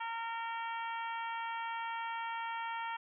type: harmonic tone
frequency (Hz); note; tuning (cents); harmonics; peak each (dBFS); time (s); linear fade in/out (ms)
459; A#4; -27; 2 / 3 / 4 / 5 / 6 / 7; -38 / -44 / -46 / -48 / -51 / -52; 0-2.97; 10
effects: none